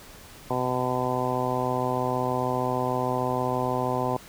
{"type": "harmonic tone", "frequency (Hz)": 126.4, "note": "B2", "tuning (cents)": 41, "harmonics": [1, 2, 3, 4, 5, 6, 7, 8], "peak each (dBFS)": [-32, -32, -32, -32, -32, -32, -32, -32], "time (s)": [0.5, 4.17], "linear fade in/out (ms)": 5, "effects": ["pink hiss -47 dBFS RMS until 4.28 s"]}